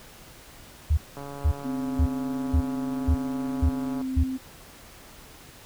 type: tone bursts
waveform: sine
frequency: 75.9 Hz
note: D#2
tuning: 42 cents flat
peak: -17 dBFS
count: 7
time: 0.9-4.238 s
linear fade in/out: 10 ms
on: 74 ms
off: 470 ms
type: click train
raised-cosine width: 1 ms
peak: -25 dBFS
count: 402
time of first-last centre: 1.17-4.014 s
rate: 141 Hz
type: tone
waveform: sine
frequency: 260.9 Hz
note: C4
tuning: 5 cents flat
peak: -27 dBFS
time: 1.64-4.38 s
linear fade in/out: 20 ms
effects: pink hiss -48 dBFS RMS until 5.65 s